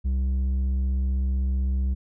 square tone with low-pass filter, 65.41 Hz, C2, in tune, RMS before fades -24 dBFS, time 0.04-1.95 s, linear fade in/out 20 ms, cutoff 140 Hz, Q 1, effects none

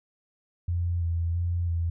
sine tone with vibrato, 85.5 Hz, F2, 36 cents flat, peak -24 dBFS, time 0.68-1.9 s, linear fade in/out 5 ms, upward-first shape square, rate 1.5 Hz, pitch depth 25 cents each way, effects none

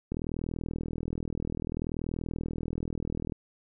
click train, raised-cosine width 3 ms, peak -20 dBFS, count 131, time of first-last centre 0.12-3.322 s, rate 40.6 Hz, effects none

